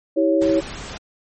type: chord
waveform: sine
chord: C# diminished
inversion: first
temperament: equal with one note detuned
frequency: 324.2 / 392 / 554.4 Hz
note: E4 / G4 / C#5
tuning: -29 / 0 / 0 cents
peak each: -17 / -23 / -18 dBFS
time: 0.16-0.61 s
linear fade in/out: 20 ms
type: noise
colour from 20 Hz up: pink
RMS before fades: -33 dBFS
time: 0.41-0.98 s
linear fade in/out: 10 ms
effects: MP3 32 kbps